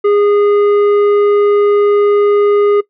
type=tone with tanh clipping; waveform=sine; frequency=410.5 Hz; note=G#4; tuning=20 cents flat; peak=-9 dBFS; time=0.04-2.81 s; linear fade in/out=10 ms; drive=9 dB; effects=noise-tail reverb RT60 0.1 s tail -19 dB re dry